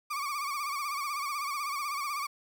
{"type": "tone with vibrato", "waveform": "35% pulse", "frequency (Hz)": 1151, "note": "D6", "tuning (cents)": -35, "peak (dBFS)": -30, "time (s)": [0.1, 2.27], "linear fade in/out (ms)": 10, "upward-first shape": "sine", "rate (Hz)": 16, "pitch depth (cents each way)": 88, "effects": ["11-bit"]}